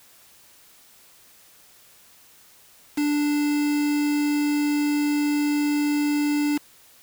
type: tone with quantisation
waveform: triangle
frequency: 293.7 Hz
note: D4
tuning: in tune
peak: -18 dBFS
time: 2.97-6.58 s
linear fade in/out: 10 ms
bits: 5
effects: white hiss -53 dBFS RMS until 7.02 s